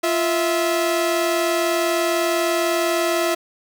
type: tone pair together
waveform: sawtooth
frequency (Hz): 346 / 652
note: F4 / E5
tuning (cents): -16 / -19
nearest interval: major seventh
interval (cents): 1097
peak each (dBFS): -17 / -17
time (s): 0.03-3.35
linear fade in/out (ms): 10
effects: none